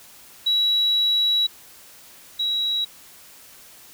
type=tone pair in turn; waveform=sine; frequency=3900 / 3878 Hz; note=B7 / B7; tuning=-23 / -32 cents; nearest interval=unison; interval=9 cents; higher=first; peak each=-16 / -20 dBFS; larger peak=first; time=0.46-1.47 / 2.39-2.85 s; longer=first; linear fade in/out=10 ms; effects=tanh soft clip ceiling -12 dBFS + white hiss -47 dBFS RMS until 3.93 s